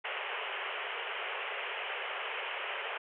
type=band-pass noise; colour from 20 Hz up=white; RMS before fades=-38 dBFS; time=0.04-2.98 s; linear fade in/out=10 ms; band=390 to 3100 Hz; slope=96 dB/octave; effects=none